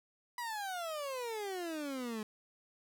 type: exponential sweep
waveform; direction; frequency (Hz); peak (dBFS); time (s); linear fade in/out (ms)
30% pulse; down; 987.8 to 210; -35; 0.38-2.23; 2
effects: none